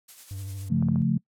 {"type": "noise with tremolo", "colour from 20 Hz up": "blue", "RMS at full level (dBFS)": -43, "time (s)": [0.08, 0.69], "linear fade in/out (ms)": 10, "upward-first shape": "sine", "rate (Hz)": 10, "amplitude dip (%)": 45}
{"type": "tone with vibrato", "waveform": "triangle", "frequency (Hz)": 97.2, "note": "G2", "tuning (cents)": -14, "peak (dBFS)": -31, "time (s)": [0.31, 1.02], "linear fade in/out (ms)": 0, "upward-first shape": "sine", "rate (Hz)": 13, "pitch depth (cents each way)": 46}
{"type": "chord", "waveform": "sine", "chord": "Db augmented", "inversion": "none", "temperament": "equal", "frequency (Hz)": [138.59, 174.61, 220], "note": ["Db3", "F3", "A3"], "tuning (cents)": [0, 0, 0], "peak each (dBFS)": -25, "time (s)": [0.7, 1.18], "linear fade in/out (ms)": 10}
{"type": "clicks", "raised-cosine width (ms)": 1, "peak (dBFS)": -27, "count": 3, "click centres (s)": [0.825, 0.886, 0.959]}
{"effects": ["noise-tail reverb RT60 0.1 s tail -24 dB re dry", "low-pass 12000 Hz 12 dB/octave"]}